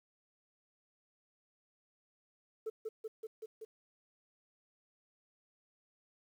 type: tone with echo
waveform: sine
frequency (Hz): 440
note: A4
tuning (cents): 0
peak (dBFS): -33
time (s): 2.66-2.7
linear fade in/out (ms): 10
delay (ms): 190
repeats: 5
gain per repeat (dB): -2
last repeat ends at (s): 3.65
effects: tanh soft clip ceiling -34 dBFS + 11-bit